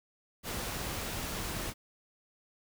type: noise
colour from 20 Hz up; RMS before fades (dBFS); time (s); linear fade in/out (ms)
pink; -37; 0.43-1.74; 50
effects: none